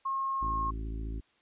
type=tone; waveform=sine; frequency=1078 Hz; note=C#6; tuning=49 cents flat; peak=-29 dBFS; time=0.05-0.71 s; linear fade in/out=10 ms
type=harmonic tone; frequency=54.6 Hz; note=A1; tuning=13 cents flat; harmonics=1 / 2 / 3 / 4 / 5 / 6 / 7; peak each=-34 / -45 / -50 / -51 / -46 / -51 / -53 dBFS; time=0.41-1.21 s; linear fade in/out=20 ms
effects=white hiss -68 dBFS RMS until 1.41 s + resampled to 8000 Hz